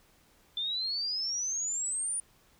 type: exponential sweep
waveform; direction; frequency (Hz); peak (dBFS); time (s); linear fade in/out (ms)
sine; up; 3520 to 9600; -30; 0.57-2.2; 2
effects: pink hiss -64 dBFS RMS until 2.59 s